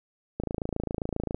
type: click train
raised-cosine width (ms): 2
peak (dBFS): -16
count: 27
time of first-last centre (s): 0.4-1.345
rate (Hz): 27.5
effects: none